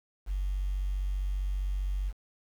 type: tone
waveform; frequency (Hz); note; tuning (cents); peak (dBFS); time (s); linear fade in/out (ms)
sine; 47.58; F#1; +49; -27; 0.26-2.13; 50
effects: tanh soft clip ceiling -24 dBFS + 9-bit